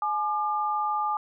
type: tone pair together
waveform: sine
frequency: 846.3 / 1200 Hz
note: G#5 / D6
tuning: +32 / +37 cents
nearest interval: tritone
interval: 605 cents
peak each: -27 dBFS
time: 0.02-1.17 s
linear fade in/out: 2 ms
effects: none